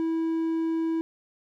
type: tone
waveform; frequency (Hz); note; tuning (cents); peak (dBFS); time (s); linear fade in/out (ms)
triangle; 326.2; E4; -18; -22; 0-1.01; 0
effects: none